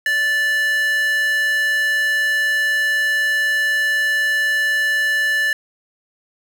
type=tone with high-pass filter; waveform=square; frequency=584 Hz; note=D5; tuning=10 cents flat; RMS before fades=-18 dBFS; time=0.06-5.53 s; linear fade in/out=2 ms; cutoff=1900 Hz; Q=9.4; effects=none